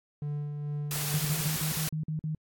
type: tone with tremolo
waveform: triangle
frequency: 146.83 Hz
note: D3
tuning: in tune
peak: -28 dBFS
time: 0.22-1.48 s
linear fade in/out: 2 ms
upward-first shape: sine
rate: 2.3 Hz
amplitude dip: 35%
type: noise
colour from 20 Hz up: white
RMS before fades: -33 dBFS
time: 0.91-1.89 s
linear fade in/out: 2 ms
type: tone bursts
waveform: sine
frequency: 155.56 Hz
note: D#3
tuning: in tune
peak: -29 dBFS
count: 8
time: 1.14-2.349 s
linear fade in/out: 2 ms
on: 110 ms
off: 47 ms
effects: AAC 64 kbps